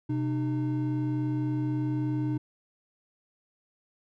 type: tone pair together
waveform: triangle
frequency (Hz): 127.8 / 304.2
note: C3 / D#4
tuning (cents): -40 / -39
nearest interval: octave + minor third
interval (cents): 1501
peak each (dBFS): -27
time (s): 0.09-2.38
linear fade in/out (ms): 10
effects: none